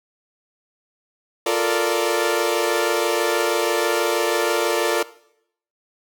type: chord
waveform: sawtooth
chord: Bb major seventh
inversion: second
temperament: equal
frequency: 349.2 / 440 / 466.2 / 587.3 Hz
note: F4 / A4 / Bb4 / D5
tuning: 0 / 0 / 0 / 0 cents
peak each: -20 dBFS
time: 1.46-5.03 s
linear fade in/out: 5 ms
effects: noise-tail reverb RT60 0.7 s tail -18 dB re dry